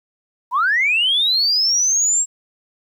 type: linear sweep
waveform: sine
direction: up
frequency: 922 to 7630 Hz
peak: -13 dBFS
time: 0.51-2.26 s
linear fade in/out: 50 ms
effects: tanh soft clip ceiling -9 dBFS + 9-bit